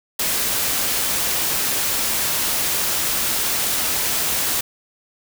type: noise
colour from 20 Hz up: white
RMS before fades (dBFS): -21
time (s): 0.19-4.61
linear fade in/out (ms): 5
effects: none